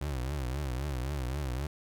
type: tone with vibrato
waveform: 30% pulse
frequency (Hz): 67.3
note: C2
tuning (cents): +49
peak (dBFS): -29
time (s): 0.01-1.67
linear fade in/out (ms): 5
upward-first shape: triangle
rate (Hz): 3.8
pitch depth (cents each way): 210
effects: none